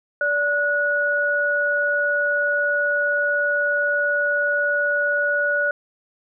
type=tone pair together; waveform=sine; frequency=580 / 1461.5 Hz; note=D5 / F#6; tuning=-22 / -22 cents; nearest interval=octave + major third; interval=1600 cents; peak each=-23 / -19 dBFS; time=0.21-5.71 s; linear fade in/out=2 ms; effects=none